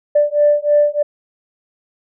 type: beating tone pair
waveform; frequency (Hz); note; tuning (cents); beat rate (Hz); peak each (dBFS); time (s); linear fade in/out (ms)
sine; 587.3 / 590.5; D5 / D5; 0 / +9; 3.2; -13; 0.15-1.03; 10
effects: tanh soft clip ceiling -3 dBFS